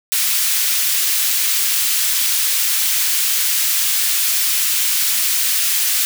white high-pass noise, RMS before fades -17 dBFS, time 0.12-6.05 s, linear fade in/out 0 ms, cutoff 2000 Hz, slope 12 dB/octave, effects none

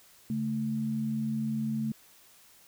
sine tone pair together, 139.96 / 220 Hz, C#3 / A3, +17 / 0 cents, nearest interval minor sixth, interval 783 cents, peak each -35 / -29 dBFS, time 0.3-1.92 s, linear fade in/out 2 ms, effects white hiss -58 dBFS RMS until 2.67 s

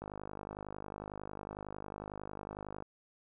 click train, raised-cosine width 1 ms, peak -28 dBFS, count 144, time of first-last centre 0.02-2.824 s, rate 51 Hz, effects none

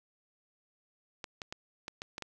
clicks, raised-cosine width 0.2 ms, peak -22 dBFS, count 7, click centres 1.242 / 1.418 / 1.525 / 1.881 / 2.019 / 2.181 / 2.223 s, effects none

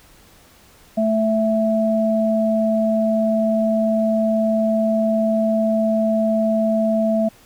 sine tone pair together, 220.2 / 660 Hz, A3 / E5, +2 / +2 cents, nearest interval octave + perfect fifth, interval 1900 cents, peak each -18 dBFS, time 0.97-7.29 s, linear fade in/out 10 ms, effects pink hiss -50 dBFS RMS until 7.45 s

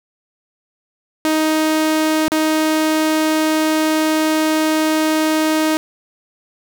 sawtooth tone with dropouts, 312.8 Hz, D#4, 9 cents sharp, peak -10 dBFS, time 1.25-5.77 s, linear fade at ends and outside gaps 0 ms, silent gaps 2.281-2.319 s, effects none

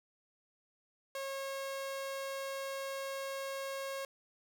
sawtooth tone, 544 Hz, C#5, 33 cents flat, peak -34 dBFS, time 1.15-4.05 s, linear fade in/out 2 ms, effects none

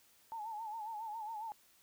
sine tone with vibrato, 875 Hz, A5, 10 cents flat, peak -40 dBFS, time 0.32-1.52 s, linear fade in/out 0 ms, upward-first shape sine, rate 7.3 Hz, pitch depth 88 cents each way, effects white hiss -67 dBFS RMS until 1.82 s

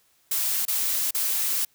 blue noise with dropouts, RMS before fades -25 dBFS, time 0.31-1.65 s, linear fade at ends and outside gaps 5 ms, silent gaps 0.653-0.68 / 1.109-1.146 s, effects white hiss -64 dBFS RMS until 1.74 s

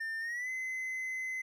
triangle tone with pitch glide, 1800 to 2044 Hz, A6 to C7, +39 to -41 cents, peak -33 dBFS, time 0-1.42 s, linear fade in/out 10 ms, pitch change +220 cents, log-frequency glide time 0.2-0.5 s, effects none

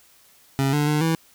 25% pulse tone with pitch steps, 136.4 / 147.6 / 150.2 / 162.9 Hz, C#3 / D3 / D3 / E3, -28 / +9 / +39 / -20 cents, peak -15 dBFS, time 0.59-1.15 s, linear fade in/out 0 ms, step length 140 ms, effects white hiss -55 dBFS RMS until 1.34 s

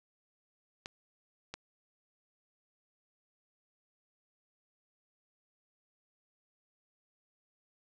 clicks, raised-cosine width 0.2 ms, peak -23 dBFS, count 2, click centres 0.859 / 1.54 s, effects resampled to 22050 Hz

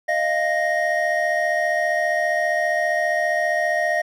triangle tone cluster, 617 / 692 / 1866 Hz, D#5 / F5 / A#6, -15 / -16 / +1 cents, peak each -21 dBFS, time 0.08-4.02 s, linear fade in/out 10 ms, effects none

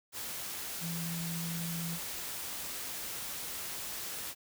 sine tone in noise, 168 Hz, E3, 33 cents sharp, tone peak -36 dBFS, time 0.8-1.99 s, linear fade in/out 50 ms, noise white, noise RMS -40 dBFS, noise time 0.12-4.35 s, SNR +1 dB, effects none

